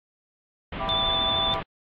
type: low-pass noise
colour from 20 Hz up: pink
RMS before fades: -33 dBFS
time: 0.72-1.63 s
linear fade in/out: 5 ms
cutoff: 3400 Hz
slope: 48 dB/octave
type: chord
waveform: sine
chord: E minor seventh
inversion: none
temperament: equal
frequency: 659.3 / 784 / 987.8 / 1174.7 Hz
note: E5 / G5 / B5 / D6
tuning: 0 / 0 / 0 / 0 cents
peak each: -33 dBFS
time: 0.79-1.61 s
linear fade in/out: 20 ms
type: tone with vibrato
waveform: sine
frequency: 3520 Hz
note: A7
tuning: in tune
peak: -23 dBFS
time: 0.89-1.54 s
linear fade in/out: 0 ms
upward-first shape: sine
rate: 13 Hz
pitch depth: 21 cents each way
effects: AAC 64 kbps